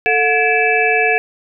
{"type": "tone cluster", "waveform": "sine", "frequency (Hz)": [441.7, 725, 1698, 2325, 2628], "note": ["A4", "F#5", "G#6", "D7", "E7"], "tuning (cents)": [7, -35, 38, -18, -6], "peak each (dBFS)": -18, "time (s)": [0.06, 1.18], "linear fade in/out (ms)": 0, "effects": []}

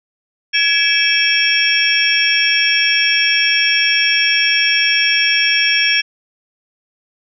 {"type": "tone cluster", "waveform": "sine", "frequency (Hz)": [1685, 2306, 2619, 3268, 5490], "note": ["G#6", "D7", "E7", "G#7", "F8"], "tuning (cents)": [25, -32, -12, -29, -31], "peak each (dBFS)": -18, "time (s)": [0.53, 6.02], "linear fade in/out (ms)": 20, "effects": []}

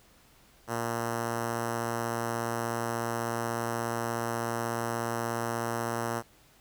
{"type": "tone with notch filter", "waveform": "5% pulse", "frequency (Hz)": 116.54, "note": "A#2", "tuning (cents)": 0, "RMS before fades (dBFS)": -32, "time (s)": [0.67, 6.23], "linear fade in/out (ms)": 50, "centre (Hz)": 3500, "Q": 1.3, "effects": ["pink hiss -60 dBFS RMS until 6.6 s"]}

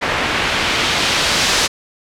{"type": "noise with low-pass filter sweep", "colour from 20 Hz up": "white", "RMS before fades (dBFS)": -17, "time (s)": [0.01, 1.68], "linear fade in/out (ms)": 20, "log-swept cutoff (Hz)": [2100, 5500], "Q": 0.92, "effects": []}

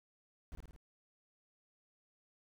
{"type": "noise with echo", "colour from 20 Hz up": "brown", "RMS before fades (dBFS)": -45, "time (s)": [0.52, 0.55], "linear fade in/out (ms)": 0, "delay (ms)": 53, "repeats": 4, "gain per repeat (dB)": -3, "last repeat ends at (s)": 0.762, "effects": []}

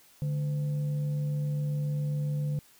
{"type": "tone with frequency modulation", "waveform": "sine", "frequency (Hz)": 146.83, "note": "D3", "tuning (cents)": 0, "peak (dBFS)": -27, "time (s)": [0.22, 2.59], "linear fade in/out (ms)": 0, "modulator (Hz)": 361, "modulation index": 0.25, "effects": ["white hiss -59 dBFS RMS until 2.79 s"]}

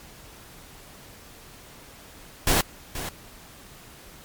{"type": "noise with echo", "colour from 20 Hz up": "pink", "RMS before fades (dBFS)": -20, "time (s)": [2.47, 2.61], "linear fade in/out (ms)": 2, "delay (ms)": 480, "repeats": 1, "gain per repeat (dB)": -12, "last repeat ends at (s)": 3.09, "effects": ["pink hiss -47 dBFS RMS until 4.24 s", "MP3 96 kbps"]}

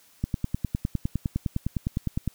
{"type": "click train", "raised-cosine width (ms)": 5, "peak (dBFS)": -13, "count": 21, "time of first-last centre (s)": [0.24, 2.277], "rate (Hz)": 9.82, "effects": ["white hiss -58 dBFS RMS until 2.34 s"]}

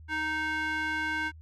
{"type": "tone with band-pass filter", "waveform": "square", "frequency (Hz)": 311.1, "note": "D#4", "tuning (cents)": 0, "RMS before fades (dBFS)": -31, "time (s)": [0.08, 1.32], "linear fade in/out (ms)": 50, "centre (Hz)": 1700, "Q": 2.7, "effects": ["added 79 Hz sine -46 dBFS peak until 1.41 s"]}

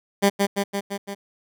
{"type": "tone with echo", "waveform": "15% pulse", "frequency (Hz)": 199.7, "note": "G3", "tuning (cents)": 32, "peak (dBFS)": -8, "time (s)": [0.22, 0.3], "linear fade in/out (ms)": 20, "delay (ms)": 170, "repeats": 5, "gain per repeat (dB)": -3, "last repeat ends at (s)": 1.15, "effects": []}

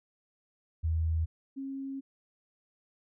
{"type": "tone pair in turn", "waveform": "sine", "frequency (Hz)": [80.9, 271.1], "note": ["E2", "C#4"], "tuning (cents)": [-32, -38], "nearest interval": "octave + major sixth", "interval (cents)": 2094, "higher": "second", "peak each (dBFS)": [-26, -35], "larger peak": "first", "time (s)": [[0.83, 1.26], [1.56, 2.01]], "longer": "second", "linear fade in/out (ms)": 20, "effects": []}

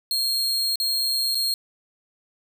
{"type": "tone with dropouts", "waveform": "40% pulse", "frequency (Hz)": 4243, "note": "C8", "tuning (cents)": 23, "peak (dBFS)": -20, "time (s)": [0.11, 1.54], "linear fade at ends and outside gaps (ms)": 1, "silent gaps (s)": [[0.757, 0.8], [1.347, 1.353]], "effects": []}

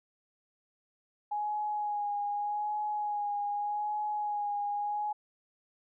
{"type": "tone with vibrato", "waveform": "sine", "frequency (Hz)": 830.6, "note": "G#5", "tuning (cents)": 0, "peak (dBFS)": -30, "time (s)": [1.31, 5.13], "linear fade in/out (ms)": 10, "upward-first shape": "sine", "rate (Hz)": 0.83, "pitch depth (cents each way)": 24, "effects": []}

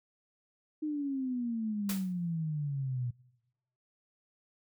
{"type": "exponential sweep", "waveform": "sine", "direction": "down", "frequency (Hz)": [310, 120], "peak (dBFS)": -31, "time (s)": [0.82, 3.11], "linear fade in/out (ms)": 10}
{"type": "noise with exponential decay", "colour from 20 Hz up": "white", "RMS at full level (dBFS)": -34, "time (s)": [1.89, 2.13], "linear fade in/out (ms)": 5, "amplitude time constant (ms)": 52}
{"effects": ["noise-tail reverb RT60 1.0 s tail -24 dB re dry"]}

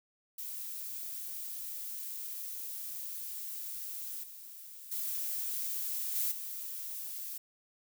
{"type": "noise with level steps", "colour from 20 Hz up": "violet", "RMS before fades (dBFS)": [-41, -49, -36, -32, -41], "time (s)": [0.38, 7.38], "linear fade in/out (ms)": 5, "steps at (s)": [4.23, 4.91, 6.15, 6.31], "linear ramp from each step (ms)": 10, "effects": []}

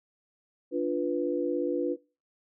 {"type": "chord", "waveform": "sine", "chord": "B diminished", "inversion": "first", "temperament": "equal with one note detuned", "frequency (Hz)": [292.1, 349.2, 493.9], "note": ["D4", "F4", "B4"], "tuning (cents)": [-9, 0, 0], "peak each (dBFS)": -30, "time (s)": [0.71, 1.97], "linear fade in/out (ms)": 50, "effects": ["noise-tail reverb RT60 0.3 s tail -20 dB re dry"]}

